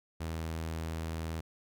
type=tone; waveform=sawtooth; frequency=81 Hz; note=E2; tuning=30 cents flat; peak=-31 dBFS; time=0.2-1.41 s; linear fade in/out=10 ms; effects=none